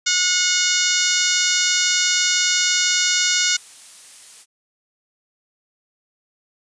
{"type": "harmonic tone", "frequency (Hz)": 726, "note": "F#5", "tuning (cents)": -33, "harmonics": [2, 3, 4, 5, 6, 7, 8, 9, 10], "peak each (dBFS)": [-25, -25, -25, -25, -25, -25, -25, -25, -25], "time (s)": [0.06, 3.57], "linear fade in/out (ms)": 10}
{"type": "noise", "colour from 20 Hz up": "blue", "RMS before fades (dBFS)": -39, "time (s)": [0.95, 4.46], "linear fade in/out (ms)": 50}
{"effects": ["resampled to 22050 Hz"]}